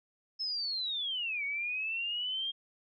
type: linear two-way sweep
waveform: sine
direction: down then up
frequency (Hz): 5260 to 2217 to 3232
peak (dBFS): -32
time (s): 0.39-2.52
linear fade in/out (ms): 20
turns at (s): 1.44
effects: none